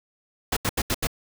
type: noise bursts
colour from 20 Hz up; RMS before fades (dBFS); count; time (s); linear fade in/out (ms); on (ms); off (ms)
pink; -24; 5; 0.52-1.071; 5; 47; 79
effects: none

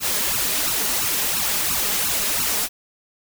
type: noise with flanger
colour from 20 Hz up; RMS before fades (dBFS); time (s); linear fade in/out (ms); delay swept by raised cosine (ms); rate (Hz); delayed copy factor
white; -22; 0-2.69; 50; 0.72 to 4.92; 2.9; +0.85
effects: none

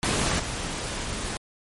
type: noise with level steps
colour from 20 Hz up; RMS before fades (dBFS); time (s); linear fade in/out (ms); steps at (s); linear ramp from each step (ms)
pink; -24 / -31; 0.03-1.37; 0; 0.39; 10
effects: MP3 48 kbps

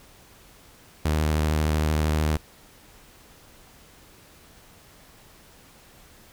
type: tone with vibrato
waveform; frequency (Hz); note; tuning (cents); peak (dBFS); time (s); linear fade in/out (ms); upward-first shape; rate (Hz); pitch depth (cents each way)
sawtooth; 77; D#2; -17; -17; 1.05-2.37; 5; sine; 13; 29
effects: pink hiss -52 dBFS RMS until 6.32 s

